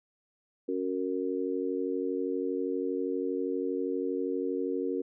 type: chord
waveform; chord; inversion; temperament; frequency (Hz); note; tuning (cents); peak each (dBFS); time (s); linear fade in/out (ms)
sine; F# major; second; just; 277.5 / 370 / 462.5; C#4 / F#4 / A#4; +2 / 0 / -14; -33; 0.68-5.02; 10
effects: none

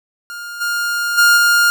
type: tone with level steps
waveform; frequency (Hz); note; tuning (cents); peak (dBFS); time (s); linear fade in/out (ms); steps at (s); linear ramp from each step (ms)
45% pulse; 1411; F6; +17; -27 / -17 / -8 / -10; 0.3-1.7; 0; 0.6 / 1.17 / 1.36; 20
effects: none

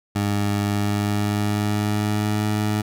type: tone with pitch glide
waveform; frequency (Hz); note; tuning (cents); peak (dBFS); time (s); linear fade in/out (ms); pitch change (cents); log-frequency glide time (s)
20% pulse; 102.2 to 105.74; G#2 to G#2; -27 to +32; -15; 0.15-2.82; 10; +59; 0.6-2.47
effects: none

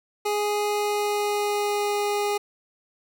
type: tone with pitch glide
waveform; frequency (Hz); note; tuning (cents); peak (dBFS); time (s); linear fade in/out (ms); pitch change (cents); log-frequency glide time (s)
25% pulse; 415.3 to 411.5; G#4 to G#4; 0 to -16; -19; 0.25-2.38; 10; -16; 0.65-1.97
effects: none

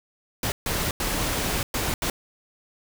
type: noise bursts at uneven times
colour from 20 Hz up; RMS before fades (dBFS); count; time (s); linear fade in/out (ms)
pink; -26; 5; 0.43-0.52 / 0.66-0.91 / 1-1.63 / 1.74-1.94 / 2.02-2.1; 2
effects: none

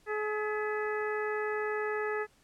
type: harmonic tone with a mistuned harmonic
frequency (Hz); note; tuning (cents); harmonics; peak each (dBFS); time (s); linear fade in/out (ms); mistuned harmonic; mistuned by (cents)
424.7; G#4; +39; 1 / 2 / 3 / 4 / 5 / 6; -32 / -40 / -39 / -38 / -42 / -50; 0.06-2.27; 50; 5; -100
effects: pink hiss -65 dBFS RMS until 2.43 s + low-pass 11000 Hz 12 dB/octave

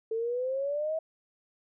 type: exponential sweep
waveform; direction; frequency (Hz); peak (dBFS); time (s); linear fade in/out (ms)
sine; up; 441.3 to 648; -28; 0.11-0.99; 5
effects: none

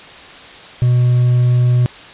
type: tone with hard clipping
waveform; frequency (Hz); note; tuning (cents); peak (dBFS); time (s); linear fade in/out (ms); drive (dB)
triangle; 123.3; B2; -2; -10; 0.82-1.86; 0; 5
effects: white hiss -36 dBFS RMS until 2.13 s + resampled to 8000 Hz

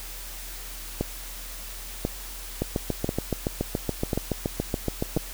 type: two click trains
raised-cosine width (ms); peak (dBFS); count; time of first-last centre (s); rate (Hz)
2; -11 / -11; 19 / 5; 2.62-5.166 / 1.01-5.172; 7.07 / 0.961
effects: added 41 Hz sine -39 dBFS peak until 5.33 s + white hiss -40 dBFS RMS until 5.33 s

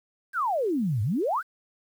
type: exponential two-way sweep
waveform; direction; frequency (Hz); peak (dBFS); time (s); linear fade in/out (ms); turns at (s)
sine; down then up; 1649 to 97.2 to 1649; -23; 0.33-1.43; 50; 1.02
effects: 9-bit

